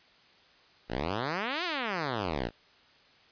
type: exponential two-way sweep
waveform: 5% pulse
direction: up then down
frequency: 51.91 to 372.6 to 51.91 Hz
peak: -19 dBFS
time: 0.88-2.51 s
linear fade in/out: 50 ms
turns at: 1.64 s
effects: white hiss -60 dBFS RMS until 3.31 s + resampled to 11025 Hz